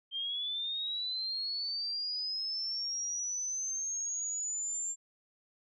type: linear sweep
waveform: sine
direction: up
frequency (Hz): 3155 to 7370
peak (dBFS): -33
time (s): 0.11-4.96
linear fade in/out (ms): 50
effects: none